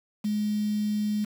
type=tone with quantisation; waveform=sine; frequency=210 Hz; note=G#3; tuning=19 cents sharp; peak=-24 dBFS; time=0.24-1.25 s; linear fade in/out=10 ms; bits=7; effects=none